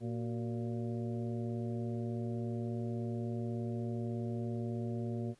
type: harmonic tone with a mistuned harmonic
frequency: 116.54 Hz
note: A#2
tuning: in tune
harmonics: 1 / 2 / 3 / 4 / 5 / 6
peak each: -37 / -39 / -43 / -49 / -49 / -53 dBFS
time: 0-5.35 s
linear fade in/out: 50 ms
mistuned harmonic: 3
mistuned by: +89 cents
effects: pink hiss -68 dBFS RMS until 5.39 s + resampled to 24000 Hz